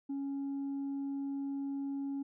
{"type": "tone with tanh clipping", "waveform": "sine", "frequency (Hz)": 277.2, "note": "C#4", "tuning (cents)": 0, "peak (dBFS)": -35, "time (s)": [0.09, 2.23], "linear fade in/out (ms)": 10, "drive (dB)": 1, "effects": []}